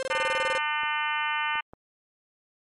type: tone bursts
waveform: 45% pulse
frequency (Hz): 527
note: C5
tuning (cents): +12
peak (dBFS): -27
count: 12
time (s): 0-0.577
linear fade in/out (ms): 0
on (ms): 27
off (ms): 23
type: harmonic tone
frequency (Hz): 300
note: D4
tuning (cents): +37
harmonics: 3 / 4 / 5 / 6 / 7 / 8 / 9 / 10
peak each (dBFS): -31 / -32 / -33 / -34 / -34 / -35 / -36 / -36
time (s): 0.1-1.61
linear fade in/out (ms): 10
type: clicks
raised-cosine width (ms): 1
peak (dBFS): -30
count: 3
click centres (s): 0.834 / 1.555 / 1.735
effects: MP3 48 kbps